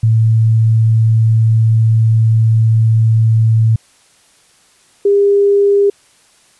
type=tone pair in turn; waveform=sine; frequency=111.9 / 402.4 Hz; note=A2 / G4; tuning=+30 / +45 cents; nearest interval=octave + minor seventh; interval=2215 cents; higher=second; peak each=-7 dBFS; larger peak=neither; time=0.03-3.76 / 5.05-5.9 s; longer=first; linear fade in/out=5 ms; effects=white hiss -50 dBFS RMS until 6.59 s + resampled to 24000 Hz